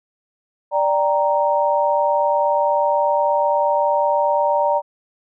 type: chord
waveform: sine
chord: G minor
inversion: second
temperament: equal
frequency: 587.3 / 784 / 932.3 Hz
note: D5 / G5 / Bb5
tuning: 0 / 0 / 0 cents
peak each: -18 / -23 / -18 dBFS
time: 0.71-4.82 s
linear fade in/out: 50 ms
effects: none